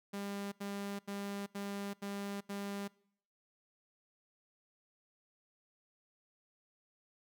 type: tone bursts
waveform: sawtooth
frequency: 200.4 Hz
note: G3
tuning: 38 cents sharp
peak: -35 dBFS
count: 6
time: 0.13-2.88 s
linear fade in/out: 10 ms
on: 390 ms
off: 82 ms
effects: noise-tail reverb RT60 0.7 s tail -24 dB re dry